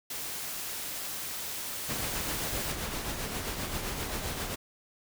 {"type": "noise", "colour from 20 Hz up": "white", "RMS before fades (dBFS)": -37, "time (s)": [0.1, 2.72], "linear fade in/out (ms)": 5}
{"type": "noise with tremolo", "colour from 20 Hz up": "pink", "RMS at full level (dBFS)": -33, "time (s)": [1.88, 4.56], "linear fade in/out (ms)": 20, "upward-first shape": "triangle", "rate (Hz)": 7.6, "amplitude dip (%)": 45}
{"effects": []}